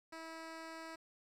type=tone; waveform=10% pulse; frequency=324.7 Hz; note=E4; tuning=26 cents flat; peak=-38 dBFS; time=0.12-0.96 s; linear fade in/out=10 ms; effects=low-pass 8000 Hz 12 dB/octave + 11-bit